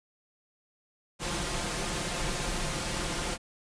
pink noise with comb filter, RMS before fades -32 dBFS, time 1.19-3.38 s, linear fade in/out 50 ms, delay 5.7 ms, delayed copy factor +0.55, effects resampled to 22050 Hz

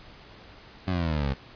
20% pulse exponential sweep, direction down, 95.5 to 65.41 Hz, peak -20 dBFS, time 0.87-1.34 s, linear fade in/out 10 ms, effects pink hiss -49 dBFS RMS until 1.55 s + resampled to 11025 Hz

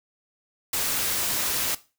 white noise, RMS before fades -26 dBFS, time 0.73-1.75 s, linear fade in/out 5 ms, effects noise-tail reverb RT60 0.3 s tail -17 dB re dry

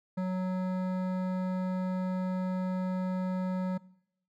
sine tone with hard clipping, 185 Hz, F#3, in tune, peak -31 dBFS, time 0.17-3.78 s, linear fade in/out 10 ms, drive 14 dB, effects noise-tail reverb RT60 0.8 s tail -22 dB re dry

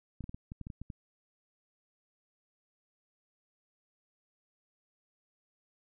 clicks, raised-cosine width 5 ms, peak -29 dBFS, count 10, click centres 0.207 / 0.241 / 0.294 / 0.345 / 0.519 / 0.613 / 0.669 / 0.702 / 0.816 / 0.902 s, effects none

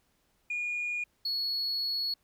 sine tone pair in turn, 2437 / 4366 Hz, D#7 / C#8, -37 / -27 cents, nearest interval minor seventh, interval 1010 cents, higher second, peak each -29 / -27 dBFS, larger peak second, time 0.5-1.04 / 1.25-2.14 s, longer second, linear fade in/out 5 ms, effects tanh soft clip ceiling -27 dBFS + pink hiss -72 dBFS RMS until 2.23 s

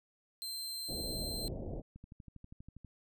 sawtooth tone, 4126 Hz, C8, 25 cents flat, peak -36 dBFS, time 0.42-1.48 s, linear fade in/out 0 ms
pink low-pass noise, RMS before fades -41 dBFS, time 0.88-1.82 s, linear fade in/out 20 ms, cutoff 680 Hz, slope 48 dB/octave
click train, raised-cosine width 5 ms, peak -38 dBFS, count 12, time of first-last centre 1.96-2.847 s, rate 12.4 Hz
effects none

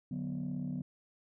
sine chord, B minor, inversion first, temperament just, 148.16 / 185.21 / 246.9 Hz, D3 / F#3 / B3, +16 / +2 / 0 cents, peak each -38 / -38 / -37 dBFS, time 0.11-0.82 s, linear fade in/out 5 ms, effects tanh soft clip ceiling -30 dBFS

